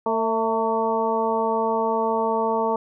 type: harmonic tone with a mistuned harmonic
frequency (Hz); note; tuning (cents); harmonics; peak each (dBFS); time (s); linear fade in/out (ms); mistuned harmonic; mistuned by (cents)
225.3; A3; +41; 1 / 2 / 3 / 4 / 5; -29 / -24 / -27 / -24 / -29; 0.06-2.76; 2; 3; -39
effects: none